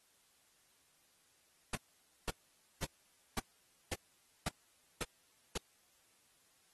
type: noise bursts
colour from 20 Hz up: pink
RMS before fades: -37 dBFS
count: 8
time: 1.73-5.578 s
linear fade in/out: 5 ms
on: 26 ms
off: 520 ms
effects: white hiss -71 dBFS RMS until 6.73 s + AAC 32 kbps

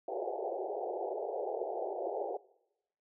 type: band-pass noise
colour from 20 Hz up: pink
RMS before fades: -37 dBFS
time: 0.08-2.37 s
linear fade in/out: 5 ms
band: 360 to 830 Hz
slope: 96 dB/octave
effects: noise-tail reverb RT60 0.9 s tail -22 dB re dry

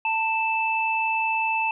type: tone pair together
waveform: sine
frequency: 892.5 / 2637 Hz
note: A5 / E7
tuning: +24 / 0 cents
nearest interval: octave + perfect fifth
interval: 1876 cents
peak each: -24 dBFS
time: 0.05-1.71 s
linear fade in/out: 2 ms
effects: none

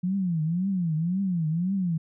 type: tone with vibrato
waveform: sine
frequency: 174.61 Hz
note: F3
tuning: in tune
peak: -23 dBFS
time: 0.03-1.98 s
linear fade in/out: 10 ms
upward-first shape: triangle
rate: 1.9 Hz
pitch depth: 240 cents each way
effects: none

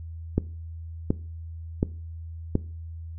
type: click train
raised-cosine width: 3 ms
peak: -8 dBFS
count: 4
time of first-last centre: 0.38-2.554 s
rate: 1.38 Hz
effects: noise-tail reverb RT60 0.4 s tail -20 dB re dry + added 82 Hz sine -35 dBFS peak until 3.18 s

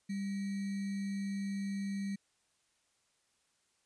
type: tone with sample-and-hold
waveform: sine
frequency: 197.8 Hz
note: G3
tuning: 16 cents sharp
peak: -34 dBFS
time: 0.09-2.16 s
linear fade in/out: 10 ms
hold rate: 2100 Hz
effects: white hiss -75 dBFS RMS until 3.85 s + resampled to 22050 Hz

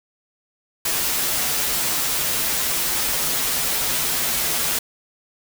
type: noise with comb filter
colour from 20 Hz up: white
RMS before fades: -22 dBFS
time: 0.85-4.79 s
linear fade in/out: 5 ms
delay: 10 ms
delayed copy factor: -0.65
effects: none

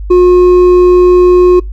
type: tone with hard clipping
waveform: sine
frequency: 359.8 Hz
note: F#4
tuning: 48 cents flat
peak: -3 dBFS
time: 0.1-1.6 s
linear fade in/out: 10 ms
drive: 4 dB
effects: noise-tail reverb RT60 0.2 s tail -26 dB re dry + added 50 Hz sine -18 dBFS peak until 1.72 s

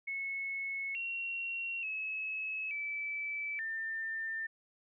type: tone with pitch steps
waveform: sine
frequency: 2194 / 2739 / 2580 / 2311 / 1796 Hz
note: C#7 / F7 / E7 / D7 / A6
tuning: -18 / -34 / -38 / -28 / +35 cents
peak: -35 dBFS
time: 0.07-4.47 s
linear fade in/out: 10 ms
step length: 880 ms
effects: none

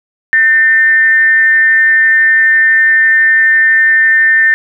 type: tone with frequency modulation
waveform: sine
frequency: 1803 Hz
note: A6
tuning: 42 cents sharp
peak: -5 dBFS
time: 0.33-4.54 s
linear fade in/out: 0 ms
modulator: 282 Hz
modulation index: 0.3
effects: none

